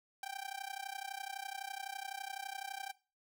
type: tone with amplitude modulation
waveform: sawtooth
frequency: 784 Hz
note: G5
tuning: in tune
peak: -34 dBFS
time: 0.23-2.92 s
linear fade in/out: 2 ms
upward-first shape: sine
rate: 31.9 Hz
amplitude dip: 95%
effects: noise-tail reverb RT60 0.3 s tail -18 dB re dry